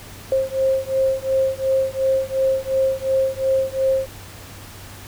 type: beating tone pair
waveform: sine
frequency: 530 / 532.8 Hz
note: C5 / C5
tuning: +22 / +31 cents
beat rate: 2.8 Hz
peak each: -20 dBFS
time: 0.32-4.06 s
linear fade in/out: 2 ms
effects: added 97 Hz sine -41 dBFS peak until 5.07 s + pink hiss -40 dBFS RMS until 5.07 s